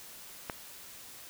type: click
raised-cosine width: 0.5 ms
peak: -19 dBFS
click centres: 0.498 s
effects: white hiss -49 dBFS RMS until 1.29 s